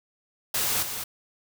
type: noise with echo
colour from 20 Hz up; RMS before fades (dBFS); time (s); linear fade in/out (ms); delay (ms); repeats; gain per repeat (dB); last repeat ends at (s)
white; -26; 0.54-0.83; 5; 210; 1; -7; 1.04
effects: none